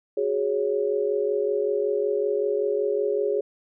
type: chord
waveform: sine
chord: F# suspended second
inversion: none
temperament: equal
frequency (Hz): 370 / 415.3 / 554.4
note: F#4 / G#4 / C#5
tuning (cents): 0 / 0 / 0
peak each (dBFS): -29 / -23 / -28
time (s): 0.17-3.41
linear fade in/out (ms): 5
effects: none